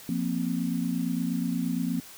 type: chord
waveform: sine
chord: F suspended fourth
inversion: none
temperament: equal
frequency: 174.61 / 233.1 / 261.6 Hz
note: F3 / Bb3 / C4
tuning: 0 / 0 / 0 cents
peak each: -30 dBFS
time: 0.09-2 s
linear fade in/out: 2 ms
effects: white hiss -47 dBFS RMS until 2.17 s